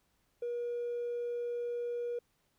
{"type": "tone with hard clipping", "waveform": "sine", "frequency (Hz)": 479.1, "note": "A#4", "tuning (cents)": 47, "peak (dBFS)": -34, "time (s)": [0.42, 2.19], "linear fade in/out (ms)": 5, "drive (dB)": 1, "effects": ["pink hiss -75 dBFS RMS until 2.58 s"]}